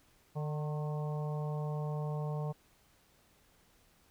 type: harmonic tone with a mistuned harmonic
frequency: 150 Hz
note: D3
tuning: 37 cents sharp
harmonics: 1 / 3 / 4 / 5 / 6 / 7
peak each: -34 / -44 / -46 / -48 / -50 / -51 dBFS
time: 0.35-2.53 s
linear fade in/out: 20 ms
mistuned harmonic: 7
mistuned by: +51 cents
effects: pink hiss -67 dBFS RMS until 4.1 s